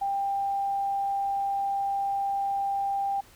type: tone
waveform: sine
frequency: 793 Hz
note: G5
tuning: 20 cents sharp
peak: -25 dBFS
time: 0.01-3.21 s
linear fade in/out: 10 ms
effects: pink hiss -55 dBFS RMS until 3.35 s